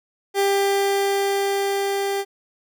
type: tone with level ramp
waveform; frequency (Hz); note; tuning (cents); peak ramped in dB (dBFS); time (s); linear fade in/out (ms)
30% pulse; 396.7; G4; +21; -14 to -19; 0.34-2.25; 50
effects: none